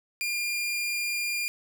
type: tone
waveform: sawtooth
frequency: 2405 Hz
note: D7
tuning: 41 cents sharp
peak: -24 dBFS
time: 0.21-1.48 s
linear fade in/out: 0 ms
effects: none